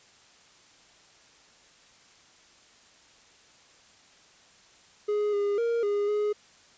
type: tone with pitch steps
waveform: triangle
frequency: 417.2 / 406.9 / 466.7 / 409.4 / 418.1 Hz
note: G#4 / G#4 / A#4 / G#4 / G#4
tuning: +8 / -35 / +2 / -25 / +12 cents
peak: -22 dBFS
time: 5.08-6.33 s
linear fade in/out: 10 ms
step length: 250 ms
effects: white hiss -57 dBFS RMS until 6.77 s + resampled to 16000 Hz